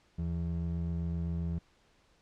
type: ring-modulated tone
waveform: triangle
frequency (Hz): 123.2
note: B2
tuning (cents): -4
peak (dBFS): -26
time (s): 0.18-1.59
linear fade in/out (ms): 10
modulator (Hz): 43.8
effects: pink hiss -67 dBFS RMS until 2.21 s + low-pass 6000 Hz 12 dB/octave